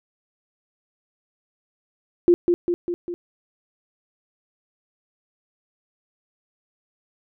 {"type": "tone with echo", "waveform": "sine", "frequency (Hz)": 349.2, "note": "F4", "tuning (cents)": 0, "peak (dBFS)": -10, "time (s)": [2.28, 2.34], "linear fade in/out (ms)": 0, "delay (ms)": 200, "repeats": 4, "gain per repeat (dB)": -4, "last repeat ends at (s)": 3.14, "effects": []}